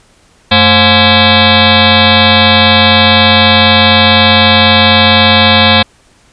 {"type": "tone with frequency modulation", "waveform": "sine", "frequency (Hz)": 1659, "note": "G#6", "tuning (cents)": -2, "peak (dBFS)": -3, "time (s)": [0.51, 5.83], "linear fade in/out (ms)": 10, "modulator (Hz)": 313, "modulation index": 7.5, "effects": ["pink hiss -47 dBFS RMS until 6.32 s", "resampled to 22050 Hz"]}